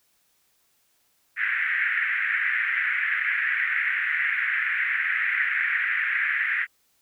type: band-pass noise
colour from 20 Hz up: white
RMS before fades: -25 dBFS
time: 1.36-6.67 s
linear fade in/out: 50 ms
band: 1600 to 2100 Hz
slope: 48 dB/octave
effects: white hiss -67 dBFS RMS until 7.01 s